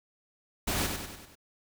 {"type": "noise with echo", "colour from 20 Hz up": "pink", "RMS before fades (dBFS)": -30, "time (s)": [0.67, 0.87], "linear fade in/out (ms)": 10, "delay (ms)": 97, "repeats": 5, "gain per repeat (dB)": -5, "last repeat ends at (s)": 1.355, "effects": []}